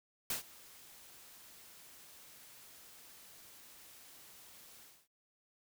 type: noise with ADSR envelope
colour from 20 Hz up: white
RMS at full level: -35 dBFS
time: 0.3-5.08 s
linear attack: 3 ms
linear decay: 120 ms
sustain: -22 dB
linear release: 260 ms
effects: none